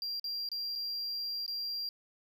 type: tone with dropouts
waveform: triangle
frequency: 4754 Hz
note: D8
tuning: 20 cents sharp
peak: -33 dBFS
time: 0.02-1.89 s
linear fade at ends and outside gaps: 1 ms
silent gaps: 0.197-0.242 / 0.489-0.516 / 0.754-0.758 / 1.463-1.479 s
effects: none